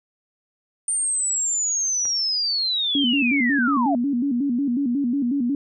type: linear sweep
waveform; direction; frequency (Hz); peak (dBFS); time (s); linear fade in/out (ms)
sine; down; 8970 to 629; -20; 0.88-3.95; 2
type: click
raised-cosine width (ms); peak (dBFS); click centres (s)
0.5; -24; 2.054
type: tone with vibrato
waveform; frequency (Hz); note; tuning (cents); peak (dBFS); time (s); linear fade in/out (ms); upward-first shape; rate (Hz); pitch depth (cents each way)
sine; 260.5; C4; -7; -19; 2.95-5.55; 2; square; 5.5; 140
effects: none